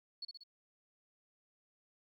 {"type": "tone with echo", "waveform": "sine", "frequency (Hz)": 4385, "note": "C#8", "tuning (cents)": -20, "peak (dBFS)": -40, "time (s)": [0.22, 0.25], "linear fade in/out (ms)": 5, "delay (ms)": 62, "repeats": 3, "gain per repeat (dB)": -4, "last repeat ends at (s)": 0.436, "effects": ["13-bit"]}